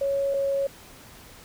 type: tone pair in turn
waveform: sine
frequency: 554.4 / 552.2 Hz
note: C#5 / C#5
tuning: 0 / -7 cents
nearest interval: unison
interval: 7 cents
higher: first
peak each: -22 dBFS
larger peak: neither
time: 0.01-0.34 / 0.34-0.67 s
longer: neither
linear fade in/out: 5 ms
effects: pink hiss -48 dBFS RMS until 1.44 s